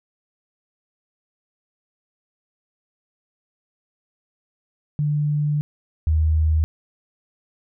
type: tone pair in turn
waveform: sine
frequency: 148.2 / 78.51 Hz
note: D3 / D#2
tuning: +16 / +16 cents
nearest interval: major seventh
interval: 1100 cents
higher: first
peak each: -18 / -15 dBFS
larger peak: second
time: 4.99-5.61 / 6.07-6.64 s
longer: first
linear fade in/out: 0 ms
effects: none